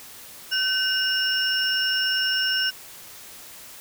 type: tone cluster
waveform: sine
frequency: 1527 / 2855 / 5390 Hz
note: G6 / F7 / E8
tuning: -46 / +37 / +38 cents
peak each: -25 dBFS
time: 0.51-2.71 s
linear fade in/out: 20 ms
effects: white hiss -43 dBFS RMS until 3.8 s